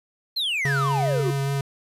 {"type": "exponential sweep", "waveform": "triangle", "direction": "down", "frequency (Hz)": [4283, 337.3], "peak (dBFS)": -21, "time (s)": [0.36, 1.31], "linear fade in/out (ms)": 10}
{"type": "tone with vibrato", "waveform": "square", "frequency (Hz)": 138.59, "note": "C#3", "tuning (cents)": 0, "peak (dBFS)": -23, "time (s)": [0.65, 1.61], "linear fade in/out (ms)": 2, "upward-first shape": "sine", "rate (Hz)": 4.9, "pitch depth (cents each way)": 14}
{"effects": ["resampled to 32000 Hz", "9-bit"]}